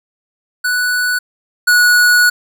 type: tone pair in turn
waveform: square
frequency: 1480 / 1463.8 Hz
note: F#6 / F#6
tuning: 0 / -19 cents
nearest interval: unison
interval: 19 cents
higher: first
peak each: -14 / -8 dBFS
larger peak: second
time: 0.64-1.19 / 1.67-2.3 s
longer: second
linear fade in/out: 10 ms
effects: none